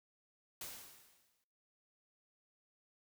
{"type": "noise with exponential decay", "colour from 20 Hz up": "white", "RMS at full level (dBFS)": -44, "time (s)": [0.61, 1.44], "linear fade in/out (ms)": 2, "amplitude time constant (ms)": 180, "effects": ["noise-tail reverb RT60 0.8 s tail -22 dB re dry"]}